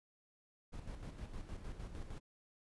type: noise with tremolo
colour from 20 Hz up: brown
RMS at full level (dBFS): -45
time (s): 0.72-2.2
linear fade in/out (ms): 20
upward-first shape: square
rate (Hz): 6.5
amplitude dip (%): 50
effects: resampled to 24000 Hz